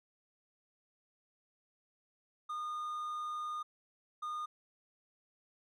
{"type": "tone bursts at uneven times", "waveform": "triangle", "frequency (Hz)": 1222, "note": "D#6", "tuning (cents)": -32, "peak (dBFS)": -35, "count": 2, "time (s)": [[2.49, 3.63], [4.22, 4.46]], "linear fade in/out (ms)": 10, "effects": []}